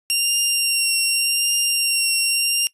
15% pulse tone with vibrato, 2771 Hz, F7, 14 cents flat, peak -10 dBFS, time 0.1-2.67 s, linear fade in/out 0 ms, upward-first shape triangle, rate 0.86 Hz, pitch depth 20 cents each way, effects noise-tail reverb RT60 0.1 s tail -21 dB re dry + resampled to 32000 Hz

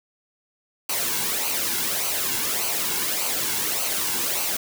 white noise with flanger, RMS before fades -25 dBFS, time 0.89-4.57 s, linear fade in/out 5 ms, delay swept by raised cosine 0.56 to 1.66 ms, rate 1.7 Hz, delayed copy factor -0.6, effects none

